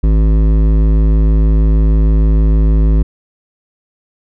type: tone with hard clipping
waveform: sine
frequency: 53.2 Hz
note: G#1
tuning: 42 cents sharp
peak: -9 dBFS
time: 0.03-3.03 s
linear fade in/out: 10 ms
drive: 13 dB
effects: none